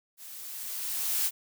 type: noise with level ramp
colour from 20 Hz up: blue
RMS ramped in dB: -46 to -26 dBFS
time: 0.17-1.31 s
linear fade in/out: 50 ms
effects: none